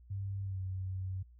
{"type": "tone with pitch glide", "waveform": "sine", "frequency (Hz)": [98.2, 93.98], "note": ["G2", "F#2"], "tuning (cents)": [4, 28], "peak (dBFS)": -35, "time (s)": [0.1, 1.23], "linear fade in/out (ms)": 10, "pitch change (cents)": -76, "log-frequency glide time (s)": [0.43, 0.6], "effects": ["added 60 Hz sine -55 dBFS peak until 1.39 s"]}